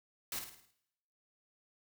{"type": "noise with echo", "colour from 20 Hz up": "white", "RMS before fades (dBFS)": -39, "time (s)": [0.32, 0.39], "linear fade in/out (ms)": 2, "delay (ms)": 53, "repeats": 6, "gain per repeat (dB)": -6, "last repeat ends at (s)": 0.708, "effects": ["noise-tail reverb RT60 0.8 s tail -17 dB re dry"]}